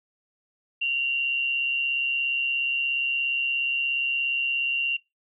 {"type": "tone pair together", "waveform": "sine", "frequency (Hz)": [2761, 2898], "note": ["F7", "F#7"], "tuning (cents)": [-20, -37], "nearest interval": "minor second", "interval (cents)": 83, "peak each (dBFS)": [-23, -34], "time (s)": [0.81, 4.97], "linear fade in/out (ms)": 10, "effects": ["noise-tail reverb RT60 0.2 s tail -21 dB re dry"]}